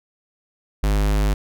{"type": "tone", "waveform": "square", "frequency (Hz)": 51.1, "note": "G#1", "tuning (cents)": -27, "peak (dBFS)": -17, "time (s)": [0.83, 1.34], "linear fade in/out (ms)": 5, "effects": []}